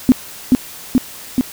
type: tone with echo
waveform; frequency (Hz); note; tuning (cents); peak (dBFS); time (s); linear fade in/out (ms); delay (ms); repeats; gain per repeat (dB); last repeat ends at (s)
sine; 253.9; B3; +48; -3; 0.09-0.12; 0; 430; 3; -2; 1.41
effects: white hiss -34 dBFS RMS until 1.52 s